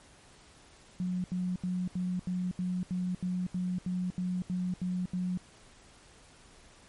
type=tone bursts; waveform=sine; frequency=181.3 Hz; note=F#3; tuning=35 cents flat; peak=-29 dBFS; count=14; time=1-5.374 s; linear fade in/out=0 ms; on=240 ms; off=78 ms; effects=pink hiss -57 dBFS RMS until 6.88 s + MP3 48 kbps